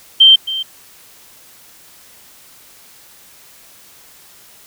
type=tone with echo; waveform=sine; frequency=3136 Hz; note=G7; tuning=in tune; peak=-3 dBFS; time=0.2-0.36 s; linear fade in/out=10 ms; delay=270 ms; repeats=1; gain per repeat=-15 dB; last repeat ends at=0.63 s; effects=white hiss -44 dBFS RMS until 4.66 s